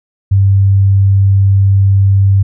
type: tone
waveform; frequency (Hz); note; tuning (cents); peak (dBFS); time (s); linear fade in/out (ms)
sine; 98; G2; 0; -5; 0.31-2.43; 10
effects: none

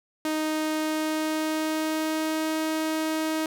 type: tone with pitch glide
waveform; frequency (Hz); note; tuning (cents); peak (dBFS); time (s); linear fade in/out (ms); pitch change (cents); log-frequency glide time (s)
sawtooth; 311.1 to 315.4; D#4 to D#4; 0 to +24; -21; 0.25-3.46; 2; +24; 0.8-2.57
effects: none

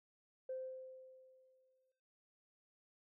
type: tone with exponential decay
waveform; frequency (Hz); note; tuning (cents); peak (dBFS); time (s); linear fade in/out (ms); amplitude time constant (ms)
sine; 519; C5; -14; -39; 0.49-1.92; 5; 310
effects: noise-tail reverb RT60 1.0 s tail -19 dB re dry + tanh soft clip ceiling -35 dBFS

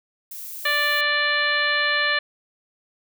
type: noise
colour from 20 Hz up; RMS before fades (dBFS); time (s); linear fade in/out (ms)
violet; -35; 0.31-1.01; 5
type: harmonic tone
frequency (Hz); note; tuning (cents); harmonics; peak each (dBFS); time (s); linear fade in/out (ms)
587.3; D5; 0; 1 / 2 / 3 / 4 / 5 / 6 / 7; -30 / -28 / -21 / -28 / -29 / -31 / -29; 0.65-2.19; 5
effects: none

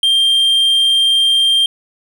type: tone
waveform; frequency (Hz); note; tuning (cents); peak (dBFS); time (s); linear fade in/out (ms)
triangle; 3181; G7; +25; -8; 0.03-1.66; 2
effects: none

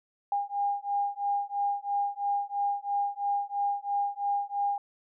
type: beating tone pair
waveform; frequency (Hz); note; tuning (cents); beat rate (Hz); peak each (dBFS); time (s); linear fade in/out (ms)
sine; 807 / 810; G#5 / G#5; -50 / -43; 3; -30; 0.32-4.78; 2
effects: none

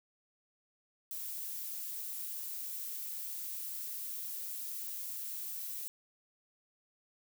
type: noise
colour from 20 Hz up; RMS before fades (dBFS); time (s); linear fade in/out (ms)
violet; -41; 1.11-5.88; 0
effects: none

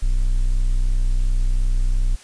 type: tone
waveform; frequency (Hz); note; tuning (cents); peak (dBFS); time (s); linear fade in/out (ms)
triangle; 31.42; B0; +31; -13; 0.02-2.16; 10
effects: white hiss -45 dBFS RMS until 2.23 s + resampled to 22050 Hz

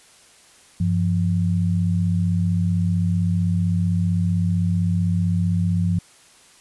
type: tone pair together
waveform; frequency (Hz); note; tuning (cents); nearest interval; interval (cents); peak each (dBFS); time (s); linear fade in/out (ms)
sine; 96.96 / 172.6; G2 / F3; -18 / -20; minor seventh; 998; -20; 0.8-5.99; 5
effects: white hiss -51 dBFS RMS until 6.6 s + resampled to 24000 Hz

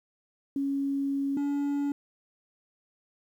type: tone pair in turn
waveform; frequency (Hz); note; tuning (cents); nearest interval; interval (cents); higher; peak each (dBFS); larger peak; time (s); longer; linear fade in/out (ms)
sine / triangle; 277.2 / 284.7; C#4 / C#4; 0 / +46; unison; 46; second; -26 / -24; second; 0.56-1.37 / 1.37-1.92; first; 2
effects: 10-bit

